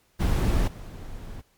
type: noise with level steps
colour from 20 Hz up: brown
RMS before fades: -22 / -38 dBFS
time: 0.19-1.42 s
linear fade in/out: 20 ms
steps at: 0.67 s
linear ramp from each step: 10 ms
effects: pink hiss -65 dBFS RMS until 1.57 s + MP3 96 kbps